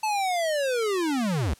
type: linear sweep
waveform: square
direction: down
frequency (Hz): 880 to 59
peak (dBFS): -24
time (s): 0.03-1.54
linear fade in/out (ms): 5
effects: white hiss -55 dBFS RMS until 1.59 s + low-pass 11000 Hz 12 dB/octave